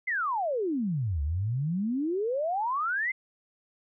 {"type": "exponential two-way sweep", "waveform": "sine", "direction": "down then up", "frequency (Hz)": [2125, 69.3, 2125], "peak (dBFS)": -26, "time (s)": [0.07, 3.12], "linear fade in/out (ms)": 10, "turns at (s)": 1.22, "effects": []}